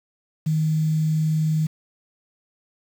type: tone with quantisation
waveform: sine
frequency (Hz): 156.5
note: D#3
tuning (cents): +10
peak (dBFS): -18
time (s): 0.46-1.67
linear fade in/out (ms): 10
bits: 7
effects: none